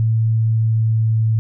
sine tone with pitch glide, 112 to 111.1 Hz, A2 to A2, +31 to +17 cents, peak -13 dBFS, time 0-1.39 s, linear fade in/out 0 ms, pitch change -14 cents, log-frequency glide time 0.26-1.19 s, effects none

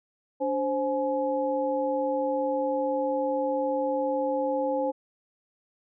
sine tone cluster, 288.3 / 526 / 844 Hz, D4 / C5 / G#5, -32 / +9 / +28 cents, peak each -31 / -26 / -31 dBFS, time 0.4-4.92 s, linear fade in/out 20 ms, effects none

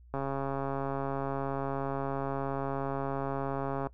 click train, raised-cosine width 1 ms, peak -20 dBFS, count 512, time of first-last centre 0.14-3.87 s, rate 137 Hz, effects noise-tail reverb RT60 0.1 s tail -20 dB re dry + added 60 Hz sine -52 dBFS peak until 3.93 s

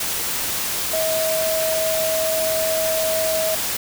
sine tone in noise, 640 Hz, D#5, 49 cents sharp, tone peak -20 dBFS, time 0.93-3.55 s, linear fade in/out 5 ms, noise white, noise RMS -24 dBFS, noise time 0-3.77 s, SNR +1 dB, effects none

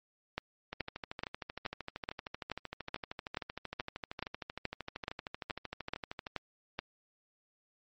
two click trains, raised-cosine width 0.3 ms, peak -18 / -23 dBFS, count 16 / 73, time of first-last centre 0.38-6.79 / 0.73-6.268 s, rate 2.34 / 13 Hz, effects MP3 32 kbps

